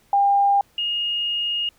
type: tone pair in turn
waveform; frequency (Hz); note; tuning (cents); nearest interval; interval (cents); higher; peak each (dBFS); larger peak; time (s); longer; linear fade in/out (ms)
sine; 801 / 2854; G5 / F7; +37 / +37; octave + minor seventh; 2200; second; -14 / -21; first; 0.13-0.61 / 0.78-1.69; second; 2
effects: pink hiss -59 dBFS RMS until 1.78 s